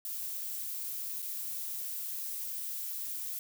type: noise with dropouts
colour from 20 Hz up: violet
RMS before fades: -38 dBFS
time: 0.05-3.39 s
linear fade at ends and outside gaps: 1 ms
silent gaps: 1.22-1.225 s
effects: none